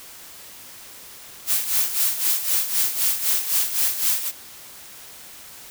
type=noise with tremolo; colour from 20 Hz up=blue; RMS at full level=-19 dBFS; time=1.46-4.32 s; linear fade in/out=50 ms; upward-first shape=sine; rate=3.9 Hz; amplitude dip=70%; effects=white hiss -42 dBFS RMS until 5.7 s